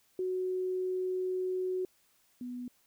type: tone pair in turn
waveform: sine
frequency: 369.7 / 246.7 Hz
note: F#4 / B3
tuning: -1 / -2 cents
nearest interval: perfect fifth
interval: 701 cents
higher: first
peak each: -30 / -37 dBFS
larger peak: first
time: 0.19-1.85 / 2.41-2.68 s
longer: first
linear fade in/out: 2 ms
effects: white hiss -69 dBFS RMS until 2.86 s